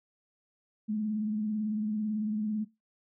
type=tone with vibrato; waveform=sine; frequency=213.6 Hz; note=G#3; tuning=49 cents sharp; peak=-28 dBFS; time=0.88-2.65 s; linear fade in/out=20 ms; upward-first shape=triangle; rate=18 Hz; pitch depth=53 cents each way; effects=noise-tail reverb RT60 0.2 s tail -19 dB re dry